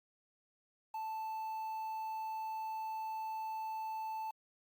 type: tone with quantisation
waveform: triangle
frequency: 880 Hz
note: A5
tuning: in tune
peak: -36 dBFS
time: 0.94-4.31 s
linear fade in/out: 5 ms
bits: 10
effects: Opus 48 kbps